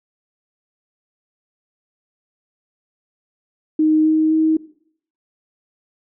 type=tone with pitch steps; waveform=sine; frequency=311.1 / 313.8 / 316.5 Hz; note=D#4 / D#4 / D#4; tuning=0 / +15 / +30 cents; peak=-12 dBFS; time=3.79-4.57 s; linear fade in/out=5 ms; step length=260 ms; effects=noise-tail reverb RT60 0.6 s tail -18 dB re dry